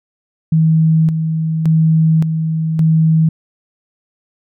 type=tone with tremolo; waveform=sine; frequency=160 Hz; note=D#3; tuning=49 cents sharp; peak=-8 dBFS; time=0.52-3.29 s; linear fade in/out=5 ms; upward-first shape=square; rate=0.88 Hz; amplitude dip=50%; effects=none